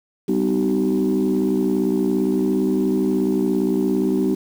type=tone cluster; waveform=sine; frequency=195.3 / 253.1 / 310.3 / 382.2 Hz; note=G3 / B3 / D#4 / G4; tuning=-6 / +43 / -5 / -44 cents; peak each=-21 dBFS; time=0.28-4.35 s; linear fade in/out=10 ms; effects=tanh soft clip ceiling -11 dBFS + 7-bit